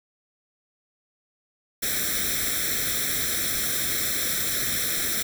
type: noise with comb filter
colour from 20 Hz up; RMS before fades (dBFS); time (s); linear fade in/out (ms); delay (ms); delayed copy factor
white; -26; 1.82-5.23; 10; 0.53; +0.95
effects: none